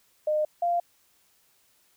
sine tone pair in turn, 610 / 694.3 Hz, D#5 / F5, -34 / -10 cents, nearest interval major second, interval 224 cents, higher second, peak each -22 dBFS, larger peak neither, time 0.27-0.45 / 0.62-0.8 s, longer neither, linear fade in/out 5 ms, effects white hiss -65 dBFS RMS until 1.96 s

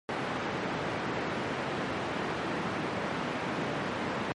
pink band-pass noise, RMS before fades -33 dBFS, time 0.09-4.32 s, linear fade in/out 0 ms, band 150 to 2100 Hz, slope 12 dB/octave, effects high-pass 80 Hz 12 dB/octave + MP3 48 kbps

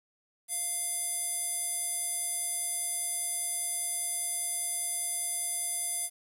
square tone with band-pass filter, 695 Hz, F5, 9 cents flat, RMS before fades -33 dBFS, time 0.48-6.1 s, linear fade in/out 50 ms, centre 10000 Hz, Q 8.7, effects 10-bit

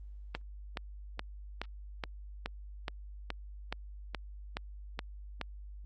click train, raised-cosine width 0.3 ms, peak -19 dBFS, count 13, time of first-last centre 0.35-5.413 s, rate 2.37 Hz, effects added 50 Hz sine -44 dBFS peak until 5.85 s + Opus 24 kbps

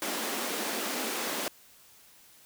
pink high-pass noise, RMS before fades -33 dBFS, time 0.02-1.48 s, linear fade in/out 0 ms, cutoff 210 Hz, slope 48 dB/octave, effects white hiss -57 dBFS RMS until 2.45 s

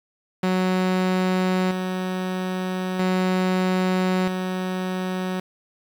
sawtooth tone with tremolo, 185 Hz, F#3, in tune, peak -15 dBFS, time 0.43-5.4 s, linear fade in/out 5 ms, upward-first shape square, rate 0.39 Hz, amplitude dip 45%, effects low-pass 4000 Hz 12 dB/octave + 7-bit

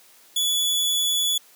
sawtooth tone, 3422 Hz, A7, 49 cents flat, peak -17 dBFS, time 0.36-1.38 s, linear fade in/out 5 ms, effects white hiss -53 dBFS RMS until 1.55 s + high-pass 200 Hz 12 dB/octave

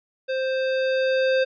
square tone with level ramp, 524 Hz, C5, 2 cents sharp, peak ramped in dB -24 to -18 dBFS, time 0.28-1.45 s, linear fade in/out 20 ms, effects resampled to 11025 Hz

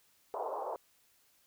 white band-pass noise, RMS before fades -38 dBFS, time 0.34-0.76 s, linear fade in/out 0 ms, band 410 to 1000 Hz, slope 48 dB/octave, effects white hiss -69 dBFS RMS until 1.46 s

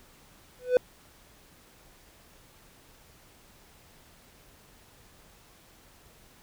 triangle tone with exponential growth, 499.6 Hz, B4, 20 cents sharp, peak -12 dBFS, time 0.59-0.77 s, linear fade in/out 1 ms, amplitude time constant 38 ms, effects pink hiss -57 dBFS RMS until 6.42 s

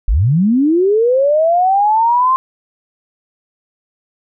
sine linear sweep, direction up, 36.71 to 1060 Hz, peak -9 dBFS, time 0.08-2.36 s, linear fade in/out 0 ms, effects none

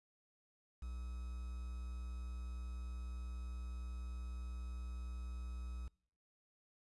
triangle tone with quantisation, 61.6 Hz, B1, 4 cents flat, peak -40 dBFS, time 0.82-5.88 s, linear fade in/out 5 ms, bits 10, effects noise-tail reverb RT60 0.6 s tail -25 dB re dry + resampled to 24000 Hz

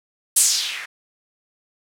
violet noise with low-pass filter sweep, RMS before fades -20 dBFS, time 0.36-0.86 s, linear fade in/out 10 ms, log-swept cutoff 10000 to 1600 Hz, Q 2.7, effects none

